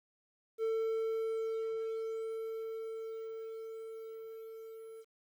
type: tone with level ramp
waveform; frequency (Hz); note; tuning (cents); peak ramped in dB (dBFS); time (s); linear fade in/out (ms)
triangle; 447; A4; +27; -28 to -45; 0.58-5.05; 50
effects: 11-bit